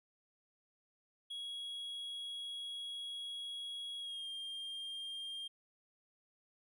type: tone with pitch glide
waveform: triangle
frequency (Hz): 3322 to 3205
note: G#7 to G7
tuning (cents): 0 to +38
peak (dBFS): -40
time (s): 1.3-5.48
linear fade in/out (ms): 10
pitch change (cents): -62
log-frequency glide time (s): 3.99-4.28
effects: none